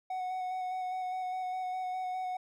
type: tone with vibrato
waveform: triangle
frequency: 740 Hz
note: F#5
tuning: in tune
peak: -31 dBFS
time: 0.1-2.37 s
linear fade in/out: 5 ms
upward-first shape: square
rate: 4.9 Hz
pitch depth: 13 cents each way
effects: none